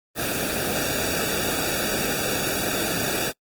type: noise with comb filter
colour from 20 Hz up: pink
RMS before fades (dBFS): -25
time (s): 0.15-3.33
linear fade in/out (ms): 50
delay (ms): 0.96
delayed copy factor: -1
effects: noise-tail reverb RT60 0.1 s tail -25 dB re dry + Opus 24 kbps